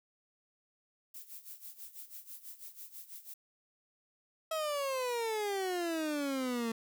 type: noise with tremolo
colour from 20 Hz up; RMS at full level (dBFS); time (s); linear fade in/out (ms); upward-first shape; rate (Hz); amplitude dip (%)
violet; -46; 1.14-3.34; 5; sine; 6.1; 80
type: exponential sweep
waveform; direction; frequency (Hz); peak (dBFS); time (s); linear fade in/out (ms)
30% pulse; down; 648 to 224.6; -30; 4.51-6.72; 5
effects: none